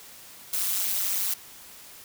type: noise with amplitude modulation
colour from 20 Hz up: blue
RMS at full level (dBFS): -23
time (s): 0.53-1.34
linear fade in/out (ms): 5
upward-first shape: sine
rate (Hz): 193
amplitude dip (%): 95
effects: white hiss -47 dBFS RMS until 2.04 s